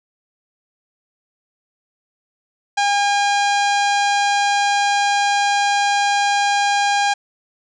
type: harmonic tone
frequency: 810 Hz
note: G#5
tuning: 43 cents flat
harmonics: 1 / 2 / 3 / 4 / 5 / 6 / 7 / 8 / 9 / 10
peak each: -16 / -22 / -26 / -28 / -30 / -32 / -33 / -34 / -35 / -36 dBFS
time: 2.77-7.14 s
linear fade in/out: 10 ms
effects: none